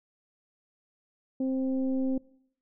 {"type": "tone with frequency modulation", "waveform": "sine", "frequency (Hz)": 262.7, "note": "C4", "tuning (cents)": 7, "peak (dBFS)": -25, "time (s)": [1.4, 2.18], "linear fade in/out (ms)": 5, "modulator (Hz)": 263, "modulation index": 0.58, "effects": ["noise-tail reverb RT60 0.7 s tail -23 dB re dry"]}